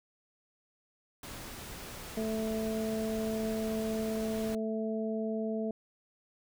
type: noise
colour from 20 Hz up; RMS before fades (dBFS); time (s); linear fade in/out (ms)
pink; -44; 1.23-4.55; 2
type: harmonic tone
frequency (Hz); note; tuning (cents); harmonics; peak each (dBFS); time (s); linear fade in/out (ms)
220; A3; 0; 1 / 2 / 3; -33 / -36 / -38; 2.17-5.71; 2
effects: none